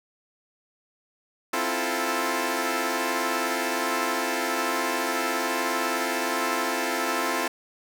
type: chord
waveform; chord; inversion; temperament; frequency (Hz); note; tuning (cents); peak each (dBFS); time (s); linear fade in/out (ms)
10% pulse; F major seventh; second; equal; 261.6 / 329.6 / 349.2 / 440; C4 / E4 / F4 / A4; 0 / 0 / 0 / 0; -22; 1.53-7.48; 5
effects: none